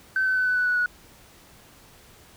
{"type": "tone with pitch steps", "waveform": "sine", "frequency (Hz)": [1535, 1522.6, 1510.4, 1498.2, 1486.1, 1474.2, 1462.3], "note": ["G6", "F#6", "F#6", "F#6", "F#6", "F#6", "F#6"], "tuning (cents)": [-37, 49, 35, 21, 7, -7, -21], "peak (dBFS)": -19, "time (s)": [0.16, 0.86], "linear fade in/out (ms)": 2, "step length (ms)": 100, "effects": ["tanh soft clip ceiling -15 dBFS", "pink hiss -52 dBFS RMS until 2.36 s"]}